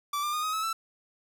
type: tone with pitch steps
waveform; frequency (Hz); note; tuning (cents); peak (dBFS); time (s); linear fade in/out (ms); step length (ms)
45% pulse; 1163 / 1194.3 / 1226.5 / 1259.5 / 1293.4 / 1328.2; D6 / D6 / D#6 / D#6 / E6 / E6; -17 / +29 / -25 / +21 / -33 / +13; -28; 0.13-0.73; 5; 100
effects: none